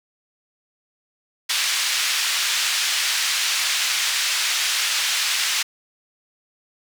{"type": "band-pass noise", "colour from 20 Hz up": "white", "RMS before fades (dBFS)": -22, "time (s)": [1.49, 5.63], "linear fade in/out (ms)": 10, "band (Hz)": [1700, 5200], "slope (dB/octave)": 12, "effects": []}